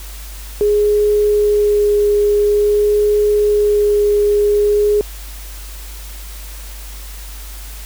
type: tone with vibrato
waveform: sine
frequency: 415.3 Hz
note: G#4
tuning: in tune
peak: -10 dBFS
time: 0.61-5.01 s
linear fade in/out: 0 ms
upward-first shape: sine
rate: 0.48 Hz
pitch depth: 9 cents each way
effects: added 50 Hz sine -29 dBFS peak until 7.85 s + white hiss -36 dBFS RMS until 7.85 s